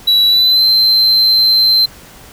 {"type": "tone with pitch glide", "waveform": "triangle", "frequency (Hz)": [3922, 4105], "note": ["B7", "C8"], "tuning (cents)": [-13, -34], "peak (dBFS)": -6, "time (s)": [0.07, 1.86], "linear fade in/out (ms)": 10, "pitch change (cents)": 79, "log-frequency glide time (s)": [0.28, 0.65], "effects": ["pink hiss -38 dBFS RMS until 2.32 s"]}